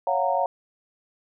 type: chord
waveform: sine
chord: Gb major seventh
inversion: second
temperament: just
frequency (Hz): 555 / 693.7 / 740 / 925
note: Db5 / F5 / Gb5 / Bb5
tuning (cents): +2 / -12 / 0 / -14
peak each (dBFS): -26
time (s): 0.07-0.46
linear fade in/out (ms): 2
effects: none